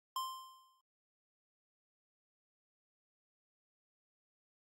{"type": "tone with exponential decay", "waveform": "square", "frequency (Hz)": 1046.5, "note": "C6", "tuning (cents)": 0, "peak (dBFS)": -35, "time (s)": [0.16, 0.81], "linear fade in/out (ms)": 2, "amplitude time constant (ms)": 140, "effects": ["AAC 48 kbps"]}